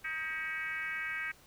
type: tone with frequency modulation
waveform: sine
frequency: 1914 Hz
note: A#6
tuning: 45 cents sharp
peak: -34 dBFS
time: 0.04-1.32 s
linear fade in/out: 10 ms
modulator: 327 Hz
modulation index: 1.5
effects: pink hiss -60 dBFS RMS until 1.46 s